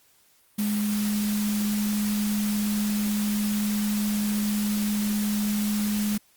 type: tone in noise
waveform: sine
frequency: 208.8 Hz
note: G#3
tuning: 10 cents sharp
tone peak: -23 dBFS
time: 0.58-6.18 s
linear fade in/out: 10 ms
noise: white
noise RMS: -34 dBFS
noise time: 0.58-6.18 s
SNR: +8 dB
effects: white hiss -61 dBFS RMS until 6.36 s + Opus 48 kbps